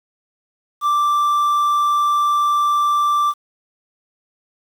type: tone with quantisation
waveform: triangle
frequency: 1174.7 Hz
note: D6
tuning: in tune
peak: -12 dBFS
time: 0.81-3.34 s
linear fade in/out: 50 ms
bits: 7
effects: none